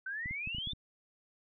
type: exponential sweep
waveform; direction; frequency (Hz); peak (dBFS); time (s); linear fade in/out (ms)
sine; up; 1508 to 3640; -36; 0.06-0.73; 5
type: clicks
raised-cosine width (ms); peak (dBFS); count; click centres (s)
5; -31; 7; 0.259 / 0.31 / 0.474 / 0.548 / 0.584 / 0.673 / 0.733
effects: none